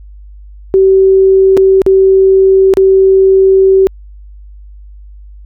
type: tone with dropouts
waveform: sine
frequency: 383.5 Hz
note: G4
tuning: 38 cents flat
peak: -3 dBFS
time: 0.74-3.87 s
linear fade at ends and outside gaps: 0 ms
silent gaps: 1.569-1.574 / 1.818-1.864 / 2.738-2.771 s
effects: added 50 Hz sine -30 dBFS peak until 5.45 s